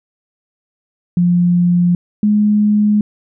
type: tone pair in turn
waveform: sine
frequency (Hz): 175.7 / 209.4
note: F3 / G#3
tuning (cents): +11 / +15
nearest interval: minor third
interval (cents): 304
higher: second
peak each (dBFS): -9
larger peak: neither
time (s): 1.17-1.95 / 2.23-3.01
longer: neither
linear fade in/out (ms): 2
effects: none